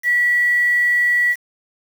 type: tone with quantisation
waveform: sine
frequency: 1944 Hz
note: B6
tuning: 28 cents flat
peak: -13 dBFS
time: 0.03-1.36 s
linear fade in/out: 50 ms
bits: 6
effects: none